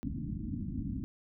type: low-pass noise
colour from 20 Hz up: white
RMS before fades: -37 dBFS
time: 0.03-1.04 s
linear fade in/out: 0 ms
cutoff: 300 Hz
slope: 96 dB/octave
effects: none